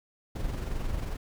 brown noise with amplitude modulation, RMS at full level -30 dBFS, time 0.35-1.17 s, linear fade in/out 10 ms, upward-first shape sine, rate 22.3 Hz, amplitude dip 45%, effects none

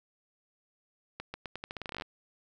accelerating click train, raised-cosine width 0.3 ms, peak -22 dBFS, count 17, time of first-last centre 1.2-2.021 s, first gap 140 ms, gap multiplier 0.84, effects none

